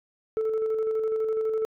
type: tone with tremolo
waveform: sine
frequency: 440 Hz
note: A4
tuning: in tune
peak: -20 dBFS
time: 0.37-1.65 s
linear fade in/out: 0 ms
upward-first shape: square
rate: 12 Hz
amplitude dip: 35%
effects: tanh soft clip ceiling -22 dBFS